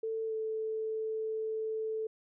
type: tone with pitch glide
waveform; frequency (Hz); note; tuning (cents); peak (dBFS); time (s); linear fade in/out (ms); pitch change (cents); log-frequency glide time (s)
sine; 445.2 to 439.3; A4 to A4; +20 to -3; -32; 0.03-2.07; 5; -23; 0.27-0.33
effects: none